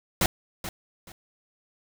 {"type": "noise with echo", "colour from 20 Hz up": "pink", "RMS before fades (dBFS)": -22, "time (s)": [0.21, 0.26], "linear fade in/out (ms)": 2, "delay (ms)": 430, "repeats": 2, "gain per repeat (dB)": -12, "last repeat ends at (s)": 1.12, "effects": []}